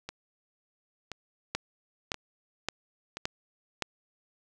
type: two click trains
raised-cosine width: 0.2 ms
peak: -12 / -20 dBFS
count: 5 / 4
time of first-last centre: 1.55-3.823 / 0.09-3.17 s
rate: 1.76 / 0.974 Hz
effects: none